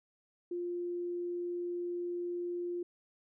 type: tone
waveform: sine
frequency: 350.5 Hz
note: F4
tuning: 6 cents sharp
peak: -34 dBFS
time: 0.51-2.83 s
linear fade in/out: 5 ms
effects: none